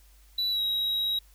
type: tone with pitch glide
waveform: triangle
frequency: 3951 to 3834 Hz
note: B7 to A#7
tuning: 0 to +48 cents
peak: -24 dBFS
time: 0.38-1.19 s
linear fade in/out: 5 ms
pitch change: -52 cents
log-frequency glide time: 0.51-0.61 s
effects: added 50 Hz sine -54 dBFS peak until 1.34 s + white hiss -62 dBFS RMS until 1.34 s